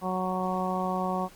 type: harmonic tone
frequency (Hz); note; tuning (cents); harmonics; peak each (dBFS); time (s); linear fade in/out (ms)
185; F#3; 0; 1 / 2 / 3 / 4 / 5 / 6; -31 / -36 / -35 / -32 / -35 / -34; 0.01-1.29; 50
effects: pink hiss -53 dBFS RMS until 1.35 s + Opus 32 kbps